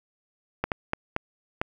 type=clicks; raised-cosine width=0.5 ms; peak=-10 dBFS; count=5; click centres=0.64 / 0.718 / 0.934 / 1.164 / 1.615 s; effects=8-bit